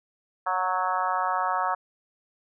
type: harmonic tone with a mistuned harmonic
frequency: 185 Hz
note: F#3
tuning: in tune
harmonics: 3 / 4 / 5 / 6 / 7 / 8 / 9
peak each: -37 / -29 / -29 / -29 / -30 / -39 / -37 dBFS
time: 0.46-1.75 s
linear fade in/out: 10 ms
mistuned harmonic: 4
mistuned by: -18 cents
effects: none